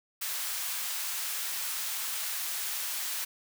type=high-pass noise; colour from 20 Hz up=white; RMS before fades=-34 dBFS; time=0.21-3.25 s; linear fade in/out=10 ms; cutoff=990 Hz; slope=12 dB/octave; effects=none